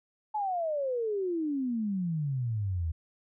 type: exponential sweep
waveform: sine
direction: down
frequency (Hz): 870 to 77.78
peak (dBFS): -28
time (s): 0.34-2.92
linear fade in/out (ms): 10
effects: none